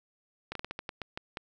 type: slowing click train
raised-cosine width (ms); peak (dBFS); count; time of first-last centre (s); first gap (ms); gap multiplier
0.3; -20; 10; 0.52-1.371; 33; 1.25
effects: none